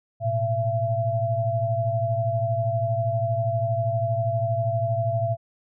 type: tone cluster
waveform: sine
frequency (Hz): 109.9 / 122.4 / 674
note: A2 / B2 / E5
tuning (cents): -2 / -15 / +38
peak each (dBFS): -26 / -28 / -24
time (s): 0.2-5.37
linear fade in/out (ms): 50
effects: none